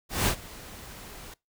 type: noise with ADSR envelope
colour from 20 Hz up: pink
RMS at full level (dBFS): -23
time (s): 0.09-1.34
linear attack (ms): 180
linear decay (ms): 84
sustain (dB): -21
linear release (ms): 5
effects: noise-tail reverb RT60 0.2 s tail -22 dB re dry